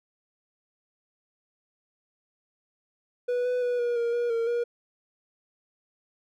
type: tone with pitch steps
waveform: triangle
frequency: 490.7 / 497 / 489.4 / 479.6 / 469.7 / 478.2 / 460.1 / 476 Hz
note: B4 / B4 / B4 / A#4 / A#4 / A#4 / A#4 / A#4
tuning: -11 / +11 / -16 / +49 / +13 / +44 / -23 / +36 cents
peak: -22 dBFS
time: 3.28-4.64 s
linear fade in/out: 10 ms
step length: 170 ms
effects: none